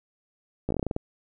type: slowing click train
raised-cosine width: 2 ms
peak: -14 dBFS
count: 10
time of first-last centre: 0.69-0.964 s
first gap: 15 ms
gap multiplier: 1.17
effects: none